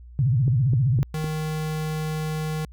sine tone with vibrato, 126.6 Hz, B2, 43 cents sharp, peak -17 dBFS, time 0.19-1.03 s, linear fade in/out 0 ms, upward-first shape sine, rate 15 Hz, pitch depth 240 cents each way
click train, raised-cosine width 3 ms, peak -18 dBFS, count 4, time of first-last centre 0.48-1.243 s, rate 3.93 Hz
square tone, 155.56 Hz, D#3, in tune, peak -26 dBFS, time 1.14-2.65 s, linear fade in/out 2 ms
effects added 60 Hz sine -41 dBFS peak until 2.72 s

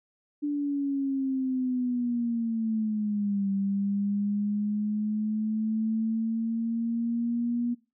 sine linear two-way sweep, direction down then up, 293.7 to 196 to 240.4 Hz, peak -25 dBFS, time 0.42-7.75 s, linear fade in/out 20 ms, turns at 3.5 s, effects noise-tail reverb RT60 0.3 s tail -20 dB re dry

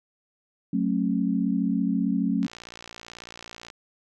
sine chord, F# minor, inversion none, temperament equal with one note detuned, 185 / 220 / 271.6 Hz, F#3 / A3 / C#4, 0 / 0 / -35 cents, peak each -26 dBFS, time 0.73-2.47 s, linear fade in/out 5 ms
click train, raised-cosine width 0.2 ms, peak -23 dBFS, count 75, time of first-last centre 2.43-3.701 s, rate 58.2 Hz
effects none

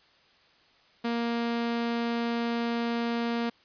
sawtooth tone, 234.3 Hz, A#3, 9 cents sharp, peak -23 dBFS, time 1.04-3.5 s, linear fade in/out 10 ms, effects white hiss -61 dBFS RMS until 3.64 s + resampled to 11025 Hz

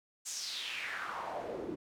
pink noise with band-pass filter sweep, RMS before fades -40 dBFS, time 0.25-1.76 s, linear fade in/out 20 ms, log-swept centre 7500 to 300 Hz, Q 3.6, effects none

